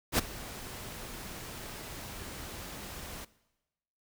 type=noise with ADSR envelope; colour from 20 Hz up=pink; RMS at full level=-24 dBFS; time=0.12-3.25 s; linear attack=66 ms; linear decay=13 ms; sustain=-19 dB; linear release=8 ms; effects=noise-tail reverb RT60 1.0 s tail -20 dB re dry